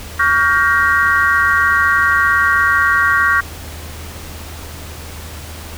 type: chord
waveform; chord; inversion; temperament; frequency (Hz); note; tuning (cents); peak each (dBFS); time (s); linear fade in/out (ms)
sine; G half-diminished seventh; second; just; 1128.9 / 1411.2 / 1568 / 1881.6; Db6 / F6 / G6 / Bb6; +31 / +18 / 0 / +16; -16; 0.19-3.41; 10
effects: added 79 Hz sine -31 dBFS peak until 5.77 s + pink hiss -33 dBFS RMS until 5.77 s